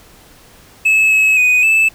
triangle tone with pitch steps, 2596 / 2576 / 2491 / 2627 Hz, E7 / E7 / D#7 / E7, -27 / -41 / +1 / -7 cents, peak -7 dBFS, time 0.85-1.89 s, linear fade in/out 10 ms, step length 260 ms, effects pink hiss -44 dBFS RMS until 1.94 s

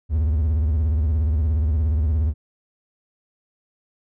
triangle tone with vibrato, 77 Hz, D#2, 17 cents flat, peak -15 dBFS, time 0.09-2.34 s, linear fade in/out 50 ms, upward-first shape sine, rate 17 Hz, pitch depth 170 cents each way, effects none

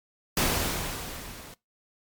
pink noise with level ramp, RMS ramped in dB -23 to -46 dBFS, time 0.37-1.54 s, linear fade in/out 2 ms, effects noise-tail reverb RT60 0.2 s tail -22 dB re dry + MP3 96 kbps

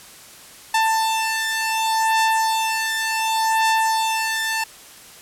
sawtooth beating tone pair, 888 / 888.68 Hz, A5 / A5, +16 / +17 cents, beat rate 0.68 Hz, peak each -16 / -19 dBFS, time 0.74-4.64 s, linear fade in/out 5 ms, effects white hiss -43 dBFS RMS until 5.21 s + low-pass 12000 Hz 12 dB/octave

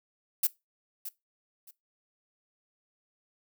violet noise with echo, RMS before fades -25 dBFS, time 0.43-0.47 s, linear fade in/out 5 ms, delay 620 ms, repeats 2, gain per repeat -13 dB, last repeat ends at 1.71 s, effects noise-tail reverb RT60 0.2 s tail -20 dB re dry

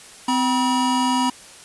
square tone pair together, 256.4 / 966 Hz, C4 / B5, -35 / -39 cents, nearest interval octave + major seventh, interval 2296 cents, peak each -21 dBFS, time 0.28-1.3 s, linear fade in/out 5 ms, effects white hiss -43 dBFS RMS until 1.64 s + resampled to 24000 Hz

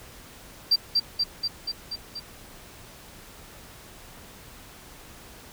sine tone with echo, 4699 Hz, D8, in tune, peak -14 dBFS, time 0.71-0.76 s, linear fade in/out 10 ms, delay 240 ms, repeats 6, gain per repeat -3 dB, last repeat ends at 2.2 s, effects tanh soft clip ceiling -14 dBFS + pink hiss -47 dBFS RMS until 5.52 s

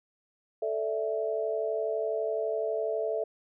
sine chord, A suspended fourth, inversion none, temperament equal, 440 / 587.3 / 659.3 Hz, A4 / D5 / E5, 0 / 0 / 0 cents, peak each -31 / -35 / -31 dBFS, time 0.62-3.24 s, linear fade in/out 5 ms, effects none

